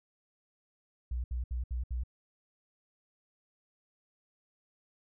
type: tone bursts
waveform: sine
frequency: 61 Hz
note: B1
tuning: 21 cents flat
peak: -31 dBFS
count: 5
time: 1.11-2.036 s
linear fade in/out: 5 ms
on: 130 ms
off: 69 ms
effects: none